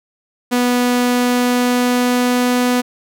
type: tone with pitch glide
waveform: sawtooth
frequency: 245.7 to 247.4 Hz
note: B3 to B3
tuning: -9 to +3 cents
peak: -9 dBFS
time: 0.51-2.82 s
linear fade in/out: 20 ms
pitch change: +12 cents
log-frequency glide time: 1-2.57 s
effects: none